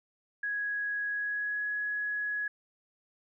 sine tone with pitch glide, 1664 to 1679.4 Hz, G#6 to G#6, +3 to +19 cents, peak -30 dBFS, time 0.43-2.48 s, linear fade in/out 5 ms, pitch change +16 cents, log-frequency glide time 1.09-1.64 s, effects none

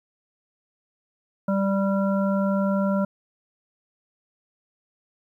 harmonic tone, 196 Hz, G3, in tune, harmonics 1 / 3 / 5 / 7, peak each -21 / -26 / -34 / -33 dBFS, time 1.48-3.05 s, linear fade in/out 5 ms, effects 10-bit

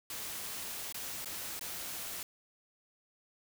white noise with dropouts, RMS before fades -41 dBFS, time 0.1-2.23 s, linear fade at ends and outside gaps 2 ms, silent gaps 0.925-0.944 / 1.247-1.257 / 1.594-1.61 s, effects none

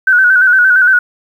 sine tone with vibrato, 1498 Hz, F#6, 21 cents sharp, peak -5 dBFS, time 0.07-0.99 s, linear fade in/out 5 ms, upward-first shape square, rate 8.7 Hz, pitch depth 49 cents each way, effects 7-bit

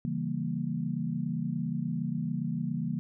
sine chord, C# diminished seventh, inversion none, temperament equal with one note detuned, 138.59 / 165.58 / 196 / 233.1 Hz, C#3 / E3 / G3 / Bb3, 0 / +8 / 0 / 0 cents, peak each -36 / -33 / -37 / -34 dBFS, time 0.05-2.99 s, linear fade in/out 0 ms, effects none

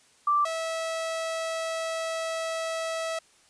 sine / sawtooth tone pair in turn, 1173 / 651.5 Hz, D6 / E5, -2 / -20 cents, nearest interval minor seventh, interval 1018 cents, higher first, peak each -20 / -25 dBFS, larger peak first, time 0.27-0.45 / 0.45-3.19 s, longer second, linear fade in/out 5 ms, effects white hiss -60 dBFS RMS until 3.49 s + resampled to 22050 Hz

